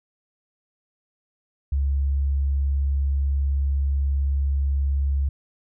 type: tone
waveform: sine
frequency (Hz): 69.3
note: C#2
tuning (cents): 0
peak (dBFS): -19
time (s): 1.72-5.29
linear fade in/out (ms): 5
effects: none